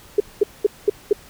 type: tone bursts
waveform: sine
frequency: 412.6 Hz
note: G#4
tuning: 11 cents flat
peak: -10 dBFS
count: 5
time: 0.18-1.13 s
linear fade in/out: 5 ms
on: 22 ms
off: 210 ms
effects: pink hiss -46 dBFS RMS until 1.29 s